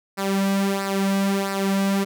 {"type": "tone with flanger", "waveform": "sawtooth", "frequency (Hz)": 196, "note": "G3", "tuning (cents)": 0, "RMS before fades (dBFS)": -22, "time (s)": [0.17, 2.05], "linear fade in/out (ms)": 20, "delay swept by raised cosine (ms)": [0.3, 2.9], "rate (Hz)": 1.5, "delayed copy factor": -0.65, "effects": []}